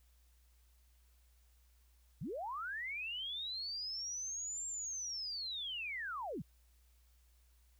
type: linear two-way sweep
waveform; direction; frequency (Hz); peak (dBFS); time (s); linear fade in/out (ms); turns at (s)
sine; up then down; 107.5 to 7459 to 107.5; -39; 2.21-6.42; 5; 4.67
effects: added 60 Hz sine -65 dBFS peak until 7.79 s + white hiss -75 dBFS RMS until 7.79 s